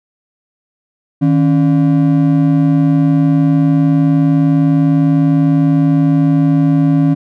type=ring-modulated tone; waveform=triangle; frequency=216.7 Hz; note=A3; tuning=26 cents flat; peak=-3 dBFS; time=1.21-7.15 s; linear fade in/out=20 ms; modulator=59.9 Hz; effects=none